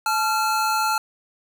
square tone pair together, 866.2 / 1375 Hz, A5 / F6, -27 / -27 cents, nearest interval minor sixth, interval 800 cents, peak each -23 dBFS, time 0.06-0.98 s, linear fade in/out 2 ms, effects none

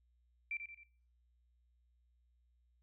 sine tone with echo, 2346 Hz, D7, 2 cents flat, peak -37 dBFS, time 0.51-0.57 s, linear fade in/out 2 ms, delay 88 ms, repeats 3, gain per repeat -6 dB, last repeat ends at 0.834 s, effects noise-tail reverb RT60 0.6 s tail -23 dB re dry + added 60 Hz sine -70 dBFS peak until 2.82 s

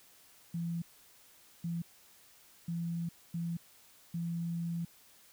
sine tone bursts at uneven times, 169.1 Hz, E3, 44 cents sharp, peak -33 dBFS, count 5, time 0.54-0.82 / 1.64-1.82 / 2.68-3.09 / 3.34-3.57 / 4.14-4.85 s, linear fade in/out 5 ms, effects white hiss -61 dBFS RMS until 5.32 s

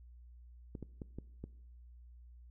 clicks, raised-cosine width 3 ms, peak -30 dBFS, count 5, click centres 0.752 / 0.827 / 1.018 / 1.186 / 1.44 s, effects noise-tail reverb RT60 0.8 s tail -21 dB re dry + added 60 Hz sine -53 dBFS peak until 2.5 s

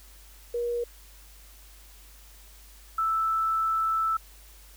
sine tone pair in turn, 476.9 / 1318.8 Hz, A#4 / E6, +39 / 0 cents, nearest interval octave + tritone, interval 1761 cents, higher second, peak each -26 / -23 dBFS, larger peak second, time 0.54-0.84 / 2.98-4.17 s, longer second, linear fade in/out 5 ms, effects added 50 Hz sine -50 dBFS peak until 4.76 s + white hiss -54 dBFS RMS until 4.76 s

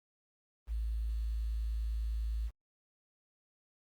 sine tone with quantisation, 55 Hz, A1, in tune, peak -32 dBFS, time 0.67-2.51 s, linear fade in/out 50 ms, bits 10, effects Opus 32 kbps

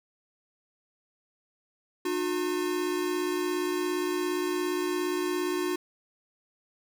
square tone pair together, 303 / 360.3 Hz, D#4 / F#4, -46 / -46 cents, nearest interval minor third, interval 300 cents, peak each -33 / -29 dBFS, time 2.05-5.76 s, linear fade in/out 5 ms, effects none

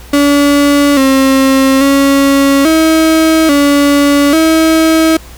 35% pulse tone with pitch steps, 286.1 / 267.8 / 276.6 / 319.9 / 285.4 / 321.1 Hz, D4 / C4 / C#4 / D#4 / D4 / E4, -45 / +40 / -4 / +48 / -49 / -45 cents, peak -4 dBFS, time 0.13-5.17 s, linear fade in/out 5 ms, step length 840 ms, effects added 60 Hz sine -31 dBFS peak until 5.37 s + pink hiss -36 dBFS RMS until 5.37 s

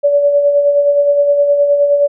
sine tone with tremolo, 574 Hz, D5, 40 cents flat, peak -6 dBFS, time 0.03-2.08 s, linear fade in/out 20 ms, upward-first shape sine, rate 9.6 Hz, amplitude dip 45%, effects none

